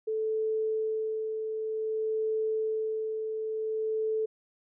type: tone with tremolo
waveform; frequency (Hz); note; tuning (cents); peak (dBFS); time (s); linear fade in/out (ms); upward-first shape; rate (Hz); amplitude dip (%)
sine; 437.8; A4; -9; -26; 0.07-4.26; 10; sine; 0.54; 40
effects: none